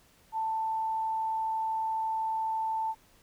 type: tone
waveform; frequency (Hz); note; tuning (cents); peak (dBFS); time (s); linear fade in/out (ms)
sine; 886; A5; +12; -28; 0.32-2.95; 50
effects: pink hiss -62 dBFS RMS until 3.22 s